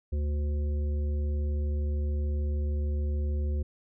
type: harmonic tone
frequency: 73.42 Hz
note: D2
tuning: in tune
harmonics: 1 / 3 / 5 / 7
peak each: -26 / -42 / -43 / -47 dBFS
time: 0.12-3.63 s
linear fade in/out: 10 ms
effects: none